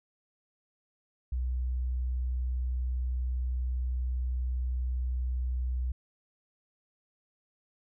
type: tone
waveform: sine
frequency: 62.5 Hz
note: B1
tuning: 21 cents sharp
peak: -28 dBFS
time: 1.32-5.92 s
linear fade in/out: 5 ms
effects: none